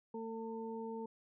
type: harmonic tone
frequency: 225.2 Hz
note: A3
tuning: 40 cents sharp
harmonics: 1 / 2 / 4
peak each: -44 / -43 / -48 dBFS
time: 0.14-1.06 s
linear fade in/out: 5 ms
effects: none